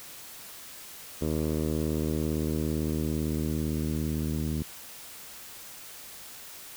10% pulse tone with low-pass filter sweep, 77.78 Hz, D#2, in tune, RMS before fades -29 dBFS, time 1.21-4.63 s, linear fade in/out 10 ms, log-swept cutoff 540 to 230 Hz, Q 1, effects white hiss -45 dBFS RMS until 6.76 s

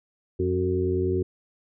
harmonic tone with a mistuned harmonic, 90.2 Hz, F#2, 44 cents flat, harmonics 1 / 2 / 3 / 4 / 5, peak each -27 / -34 / -32 / -24 / -34 dBFS, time 0.39-1.23 s, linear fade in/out 10 ms, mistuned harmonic 4, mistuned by +45 cents, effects none

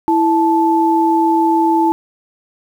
sine tone pair together, 329.6 / 873.6 Hz, E4 / A5, 0 / -13 cents, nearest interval octave + perfect fourth, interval 1687 cents, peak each -13 dBFS, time 0.08-1.92 s, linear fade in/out 0 ms, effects 7-bit

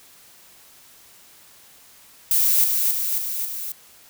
violet noise with echo, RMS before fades -18 dBFS, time 2.31-2.64 s, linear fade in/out 2 ms, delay 270 ms, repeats 4, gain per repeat -3 dB, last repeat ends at 3.72 s, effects white hiss -50 dBFS RMS until 4.09 s

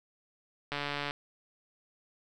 click train, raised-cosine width 0.3 ms, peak -18 dBFS, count 57, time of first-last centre 0.72-1.109 s, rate 144 Hz, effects none

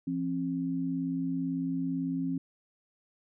sine tone pair together, 170 / 268 Hz, F3 / C4, -46 / +42 cents, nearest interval minor sixth, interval 788 cents, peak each -34 / -30 dBFS, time 0.07-2.38 s, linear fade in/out 5 ms, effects none

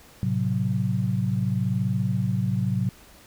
sine chord, F# diminished, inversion first, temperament equal, 110 / 130.81 / 185 Hz, A2 / C3 / F#3, 0 / 0 / 0 cents, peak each -26 dBFS, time 0.23-2.89 s, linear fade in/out 0 ms, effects pink hiss -51 dBFS RMS until 3.26 s

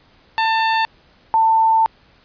sawtooth / sine tone pair in turn, 893 / 893 Hz, A5 / A5, +25 / +25 cents, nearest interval unison, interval 0 cents, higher neither, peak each -11 dBFS, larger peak neither, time 0.38-0.85 / 1.34-1.86 s, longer second, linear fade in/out 0 ms, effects pink hiss -53 dBFS RMS until 2.24 s + resampled to 11025 Hz

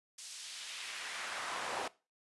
brown noise with high-pass filter sweep, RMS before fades -42 dBFS, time 0.18-1.88 s, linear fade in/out 5 ms, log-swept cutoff 5700 to 650 Hz, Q 1.1, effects noise-tail reverb RT60 0.3 s tail -20 dB re dry + resampled to 24000 Hz

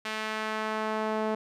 sawtooth tone with band-pass filter sweep, 217.2 Hz, A3, 22 cents flat, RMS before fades -31 dBFS, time 0.05-1.35 s, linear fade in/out 5 ms, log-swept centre 2400 to 630 Hz, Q 0.92, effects none

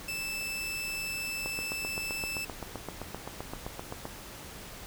sawtooth tone, 2637 Hz, E7, in tune, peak -30 dBFS, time 0.08-2.45 s, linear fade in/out 5 ms
click train, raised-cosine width 1 ms, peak -22 dBFS, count 21, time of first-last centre 1.46-4.054 s, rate 7.71 Hz
effects pink hiss -45 dBFS RMS until 4.86 s

